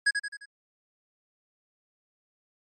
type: tone with echo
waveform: square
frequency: 1661.2 Hz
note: G#6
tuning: in tune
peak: -20 dBFS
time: 0.06-0.11 s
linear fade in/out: 10 ms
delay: 87 ms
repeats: 4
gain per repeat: -6 dB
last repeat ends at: 0.458 s
effects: MP3 48 kbps